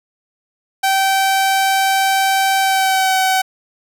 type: tone with pitch glide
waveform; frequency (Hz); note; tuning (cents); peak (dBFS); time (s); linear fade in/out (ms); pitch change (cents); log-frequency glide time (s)
sawtooth; 774 to 757.6; G5 to F#5; -22 to +41; -9; 0.83-3.42; 10; -37; 2.6-3.17
effects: none